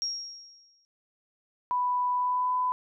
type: tone with exponential decay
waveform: sine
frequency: 5588 Hz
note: F8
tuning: in tune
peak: -26 dBFS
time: 0.02-0.85 s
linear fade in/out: 0 ms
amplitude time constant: 180 ms
type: tone with pitch glide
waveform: sine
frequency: 990 to 1002.1 Hz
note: B5 to B5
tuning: +4 to +25 cents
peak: -24 dBFS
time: 1.71-2.72 s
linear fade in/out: 0 ms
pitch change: +21 cents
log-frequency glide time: 2.14-2.54 s
effects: none